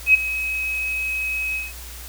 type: tone with ADSR envelope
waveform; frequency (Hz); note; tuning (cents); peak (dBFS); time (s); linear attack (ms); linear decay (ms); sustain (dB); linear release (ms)
sine; 2549; D#7; +41; -7; 0.06-1.73; 83; 12; -15; 180
effects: added 60 Hz sine -37 dBFS peak until 2.08 s + white hiss -39 dBFS RMS until 2.08 s